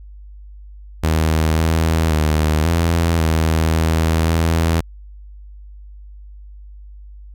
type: tone with pitch steps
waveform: sawtooth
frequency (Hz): 79.4 / 81 / 77.3 / 83.7 / 80.3 / 80.8 / 82.2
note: D#2 / E2 / D#2 / E2 / E2 / E2 / E2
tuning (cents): +36 / -30 / -11 / +27 / -45 / -34 / -4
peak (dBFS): -10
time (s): 1.03-4.81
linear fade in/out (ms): 10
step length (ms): 540
effects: added 50 Hz sine -35 dBFS peak until 7.34 s